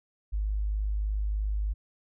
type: tone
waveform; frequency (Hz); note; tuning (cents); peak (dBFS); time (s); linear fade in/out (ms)
sine; 51.6; G#1; -10; -26; 0.32-1.74; 20
effects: none